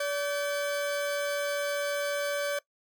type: tone pair together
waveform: 40% pulse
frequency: 575 / 1535.1 Hz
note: D5 / G6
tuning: -37 / -37 cents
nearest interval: octave + perfect fourth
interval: 1700 cents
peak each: -28 / -35 dBFS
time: 0-2.59 s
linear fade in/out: 5 ms
effects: noise-tail reverb RT60 0.1 s tail -20 dB re dry